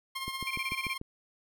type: tone with tremolo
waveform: 15% pulse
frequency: 1065 Hz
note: C6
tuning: 30 cents sharp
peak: -26 dBFS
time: 0.15-0.98 s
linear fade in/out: 10 ms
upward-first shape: triangle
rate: 16 Hz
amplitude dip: 60%
type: click train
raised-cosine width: 3 ms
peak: -27 dBFS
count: 6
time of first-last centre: 0.28-1.014 s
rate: 6.81 Hz
type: tone bursts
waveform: sine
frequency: 2349 Hz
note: D7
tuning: in tune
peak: -32 dBFS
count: 8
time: 0.47-0.934 s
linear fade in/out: 2 ms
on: 37 ms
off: 24 ms
effects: none